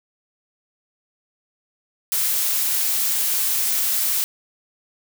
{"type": "noise", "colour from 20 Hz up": "blue", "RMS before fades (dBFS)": -21, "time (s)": [2.12, 4.24], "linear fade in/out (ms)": 0, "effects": []}